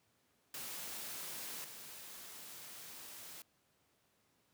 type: noise with level steps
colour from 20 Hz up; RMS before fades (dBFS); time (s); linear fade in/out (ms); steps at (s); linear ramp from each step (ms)
white; -45 / -51; 0.54-3.42; 2; 1.64; 5
effects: pink hiss -75 dBFS RMS until 4.53 s + high-pass 100 Hz 12 dB/octave